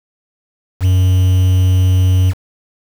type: tone with quantisation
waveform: triangle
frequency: 92.5 Hz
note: F#2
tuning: in tune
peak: -6 dBFS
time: 0.8-2.34 s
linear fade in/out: 50 ms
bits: 5
effects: none